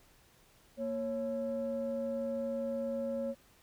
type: tone pair together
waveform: sine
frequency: 233.1 / 550.3 Hz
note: A#3 / C#5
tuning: 0 / -13 cents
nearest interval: octave + minor third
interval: 1487 cents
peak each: -36 / -33 dBFS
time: 0.77-3.35 s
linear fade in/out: 50 ms
effects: tanh soft clip ceiling -28 dBFS + pink hiss -64 dBFS RMS until 3.62 s